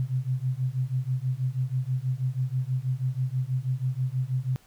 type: beating tone pair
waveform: sine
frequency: 125.9 / 132.1 Hz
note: B2 / C3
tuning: +34 / +17 cents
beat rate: 6.2 Hz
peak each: -28 dBFS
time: 0-4.56 s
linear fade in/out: 0 ms
effects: pink hiss -59 dBFS RMS until 4.66 s